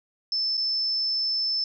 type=tone with dropouts; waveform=sine; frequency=5274 Hz; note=E8; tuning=in tune; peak=-23 dBFS; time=0.32-1.64 s; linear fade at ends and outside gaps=2 ms; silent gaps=0.571-0.576 s; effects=none